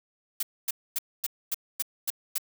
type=noise bursts; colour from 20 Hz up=blue; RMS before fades=-28 dBFS; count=8; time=0.4-2.382 s; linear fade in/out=5 ms; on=29 ms; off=250 ms; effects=none